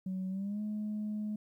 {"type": "tone with pitch glide", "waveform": "sine", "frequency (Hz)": [187.4, 211.6], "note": ["F#3", "G#3"], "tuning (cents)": [22, 33], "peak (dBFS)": -32, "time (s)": [0.06, 1.36], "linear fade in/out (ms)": 5, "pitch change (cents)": 211, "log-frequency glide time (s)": [0.29, 0.61], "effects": ["tanh soft clip ceiling -31 dBFS", "12-bit"]}